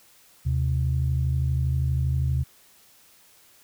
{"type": "tone pair together", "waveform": "sine", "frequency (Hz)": [77.48, 130], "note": ["D#2", "C3"], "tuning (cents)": [-7, -11], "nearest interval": "major sixth", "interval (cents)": 896, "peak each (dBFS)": -23, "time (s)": [0.45, 2.44], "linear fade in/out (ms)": 20, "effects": ["tanh soft clip ceiling -14 dBFS", "white hiss -56 dBFS RMS until 3.63 s"]}